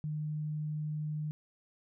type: tone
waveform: sine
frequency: 152.1 Hz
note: D#3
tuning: 39 cents flat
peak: -33 dBFS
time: 0.04-1.31 s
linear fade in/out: 0 ms
effects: none